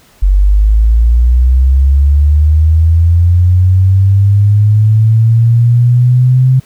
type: linear sweep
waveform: sine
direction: up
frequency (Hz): 46.41 to 130.81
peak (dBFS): -4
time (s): 0.22-6.6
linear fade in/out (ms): 10
effects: pink hiss -45 dBFS RMS until 6.65 s